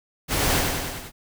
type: noise with echo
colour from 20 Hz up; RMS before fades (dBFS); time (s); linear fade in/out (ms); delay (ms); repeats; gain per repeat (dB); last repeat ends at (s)
pink; -23; 0.28-0.63; 50; 98; 5; -3; 1.12
effects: none